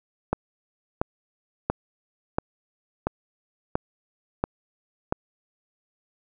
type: click train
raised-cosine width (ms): 1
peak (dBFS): -8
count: 8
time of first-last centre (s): 0.33-5.125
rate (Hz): 1.46
effects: none